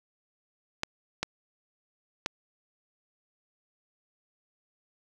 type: clicks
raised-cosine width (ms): 0.2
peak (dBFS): -11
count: 3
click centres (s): 0.834 / 1.23 / 2.261
effects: none